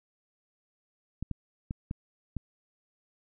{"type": "clicks", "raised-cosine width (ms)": 5, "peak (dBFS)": -21, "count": 5, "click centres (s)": [1.226, 1.313, 1.709, 1.911, 2.367], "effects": []}